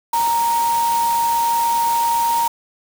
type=tone in noise; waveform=sine; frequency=932.3 Hz; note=A#5; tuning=in tune; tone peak=-15 dBFS; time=0.13-2.48 s; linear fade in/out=5 ms; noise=white; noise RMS=-28 dBFS; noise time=0.13-2.48 s; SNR=+10 dB; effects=none